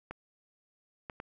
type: clicks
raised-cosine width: 0.5 ms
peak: -25 dBFS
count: 3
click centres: 0.11 / 1.098 / 1.201 s
effects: none